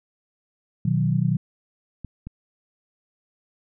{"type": "chord", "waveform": "sine", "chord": "B major", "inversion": "none", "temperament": "equal", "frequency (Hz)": [123.47, 155.56, 185], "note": ["B2", "D#3", "F#3"], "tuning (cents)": [0, 0, 0], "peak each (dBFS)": [-23, -22, -24], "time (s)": [0.85, 1.37], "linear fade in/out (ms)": 5}
{"type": "clicks", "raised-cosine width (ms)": 5, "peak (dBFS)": -22, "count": 2, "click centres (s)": [2.047, 2.27]}
{"effects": []}